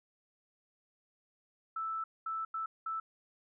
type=tone bursts at uneven times; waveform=sine; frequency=1318.5 Hz; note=E6; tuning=in tune; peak=-34 dBFS; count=4; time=1.76-2.04 / 2.26-2.45 / 2.54-2.66 / 2.86-3 s; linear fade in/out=5 ms; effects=none